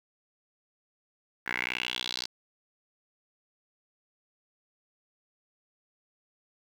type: tone with band-pass filter sweep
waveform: 10% pulse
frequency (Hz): 61.74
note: B1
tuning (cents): 0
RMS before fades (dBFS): -34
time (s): 1.46-2.27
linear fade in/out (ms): 10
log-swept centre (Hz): 1800 to 4700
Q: 4.8
effects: 9-bit